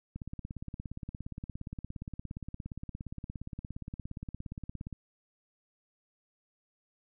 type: click train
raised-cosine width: 5 ms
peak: -27 dBFS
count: 83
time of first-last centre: 0.16-4.927 s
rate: 17.2 Hz
effects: none